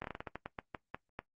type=slowing click train; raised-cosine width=0.5 ms; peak=-24 dBFS; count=13; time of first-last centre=0.02-1.191 s; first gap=23 ms; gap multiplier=1.24; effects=noise-tail reverb RT60 0.1 s tail -18 dB re dry + Opus 24 kbps